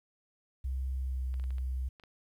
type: tone with pitch glide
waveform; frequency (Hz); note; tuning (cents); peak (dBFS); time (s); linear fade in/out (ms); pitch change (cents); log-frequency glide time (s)
sine; 65.41 to 64.29; C2 to C2; 0 to -30; -31; 0.64-1.89; 10; -30; 0.96-1.25
type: clicks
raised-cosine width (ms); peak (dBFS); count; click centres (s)
0.3; -38; 7; 1.341 / 1.398 / 1.44 / 1.506 / 1.583 / 1.998 / 2.037
effects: 11-bit